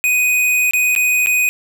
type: tone with dropouts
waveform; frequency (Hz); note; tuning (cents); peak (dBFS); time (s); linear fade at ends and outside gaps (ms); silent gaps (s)
square; 2493; D#7; +3; -13; 0.04-1.49; 0; 0.71-0.735 / 0.951-0.962 / 1.261-1.27
effects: none